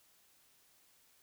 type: silence
effects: white hiss -68 dBFS RMS until 1.22 s